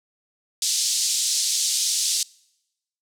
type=band-pass noise; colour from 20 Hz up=pink; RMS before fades=-23 dBFS; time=0.62-2.23 s; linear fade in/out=2 ms; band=4200 to 9000 Hz; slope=24 dB/octave; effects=noise-tail reverb RT60 0.9 s tail -25 dB re dry